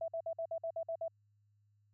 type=tone bursts; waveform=sine; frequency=659.3 Hz; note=E5; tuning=in tune; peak=-35 dBFS; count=9; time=0.01-1.081 s; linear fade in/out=5 ms; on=71 ms; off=54 ms; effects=added 103 Hz sine -69 dBFS peak until 1.93 s